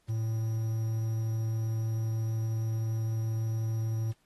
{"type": "tone with quantisation", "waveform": "triangle", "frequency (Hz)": 111.7, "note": "A2", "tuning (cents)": 27, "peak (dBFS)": -26, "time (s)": [0.08, 4.13], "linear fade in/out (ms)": 20, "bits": 9, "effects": ["pink hiss -71 dBFS RMS until 4.25 s", "AAC 32 kbps"]}